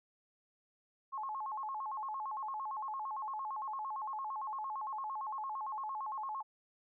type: tone with vibrato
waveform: sine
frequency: 962 Hz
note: B5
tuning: 46 cents flat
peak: -37 dBFS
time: 1.12-6.43 s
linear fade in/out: 20 ms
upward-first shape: square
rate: 8.8 Hz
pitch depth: 200 cents each way
effects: none